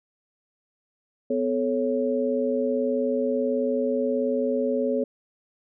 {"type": "tone cluster", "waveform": "sine", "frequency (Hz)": [251.8, 434.5, 553], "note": ["B3", "A4", "C#5"], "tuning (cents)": [34, -22, -4], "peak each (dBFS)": -26, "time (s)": [1.3, 5.04], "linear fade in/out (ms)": 5, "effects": []}